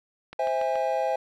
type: click train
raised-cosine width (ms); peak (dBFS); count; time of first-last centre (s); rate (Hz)
0.3; -24; 4; 0.33-0.756; 7.04
type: chord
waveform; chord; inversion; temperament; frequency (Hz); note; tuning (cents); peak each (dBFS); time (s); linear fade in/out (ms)
triangle; C augmented; none; just; 523.3 / 654.1 / 817.6; C5 / E5 / G#5; 0 / -14 / -27; -26; 0.39-1.16; 5
effects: none